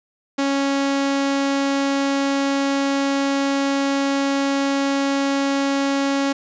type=tone; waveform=sawtooth; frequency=276.6 Hz; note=C#4; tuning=4 cents flat; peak=-14 dBFS; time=0.38-6.33 s; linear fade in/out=10 ms; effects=resampled to 16000 Hz + 8-bit